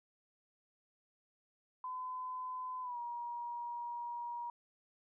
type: tone with pitch glide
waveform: sine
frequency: 1015 to 952.5 Hz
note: B5 to A#5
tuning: +47 to +37 cents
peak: -39 dBFS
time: 1.84-4.5 s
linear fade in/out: 2 ms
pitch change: -110 cents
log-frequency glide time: 2.82-2.98 s
effects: none